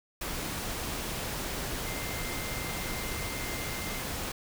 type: tone in noise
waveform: sine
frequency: 2093 Hz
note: C7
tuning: in tune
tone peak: -42 dBFS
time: 1.86-4.02 s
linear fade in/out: 5 ms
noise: pink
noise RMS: -35 dBFS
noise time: 0.21-4.32 s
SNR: -10 dB
effects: none